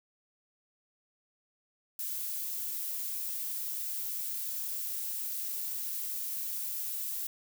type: noise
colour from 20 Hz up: violet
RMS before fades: -36 dBFS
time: 1.99-7.27 s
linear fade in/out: 2 ms
effects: none